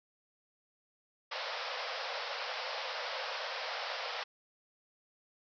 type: band-pass noise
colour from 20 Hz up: pink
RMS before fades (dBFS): -39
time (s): 1.31-4.24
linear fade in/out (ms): 10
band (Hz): 480 to 5400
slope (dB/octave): 96
effects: none